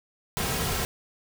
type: noise with comb filter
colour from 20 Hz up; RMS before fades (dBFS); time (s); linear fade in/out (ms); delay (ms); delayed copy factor
pink; -28; 0.37-0.85; 0; 3.4; -0.5
effects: none